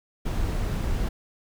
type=noise; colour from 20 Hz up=brown; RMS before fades=-26 dBFS; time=0.25-1.09 s; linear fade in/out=10 ms; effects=none